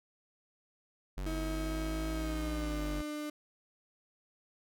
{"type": "exponential two-way sweep", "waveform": "square", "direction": "up then down", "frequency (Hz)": [47.11, 57.6, 47.92], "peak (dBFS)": -36, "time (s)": [1.17, 3.02], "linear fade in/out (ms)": 10, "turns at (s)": 2.54}
{"type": "tone with pitch glide", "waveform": "35% pulse", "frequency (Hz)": [319.3, 299.6], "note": ["D#4", "D4"], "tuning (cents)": [45, 35], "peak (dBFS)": -35, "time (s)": [1.26, 3.3], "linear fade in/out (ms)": 5, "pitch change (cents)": -110, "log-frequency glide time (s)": [2.12, 2.67]}
{"effects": []}